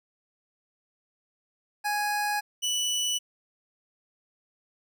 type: tone pair in turn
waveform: 25% pulse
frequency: 830.6 / 2965 Hz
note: G#5 / F#7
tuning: 0 / +3 cents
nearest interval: octave + minor seventh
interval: 2203 cents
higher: second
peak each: -22 dBFS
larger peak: neither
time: 1.84-2.41 / 2.62-3.19 s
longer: neither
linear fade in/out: 20 ms
effects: none